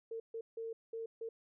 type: tone bursts at uneven times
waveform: sine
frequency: 453.7 Hz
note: A#4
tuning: 47 cents flat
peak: -39 dBFS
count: 5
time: 0.11-0.2 / 0.34-0.41 / 0.57-0.73 / 0.93-1.06 / 1.21-1.29 s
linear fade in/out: 5 ms
effects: none